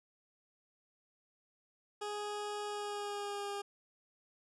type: tone with pitch glide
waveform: 20% pulse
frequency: 415.3 to 404.2 Hz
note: G#4 to G#4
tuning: 0 to -47 cents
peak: -33 dBFS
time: 2.01-3.62 s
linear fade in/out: 10 ms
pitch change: -47 cents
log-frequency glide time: 2.66-3.51 s
effects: resampled to 24000 Hz